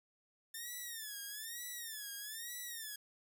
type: tone with vibrato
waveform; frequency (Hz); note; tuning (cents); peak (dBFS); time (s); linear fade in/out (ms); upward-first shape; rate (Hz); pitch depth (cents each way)
5% pulse; 1785; A6; +24; -33; 0.54-2.96; 5; sine; 1.1; 160
effects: none